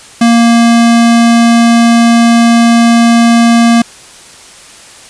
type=tone; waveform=square; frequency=233.1 Hz; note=A#3; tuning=in tune; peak=-4 dBFS; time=0.21-3.82 s; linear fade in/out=5 ms; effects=white hiss -34 dBFS RMS until 5.09 s + resampled to 22050 Hz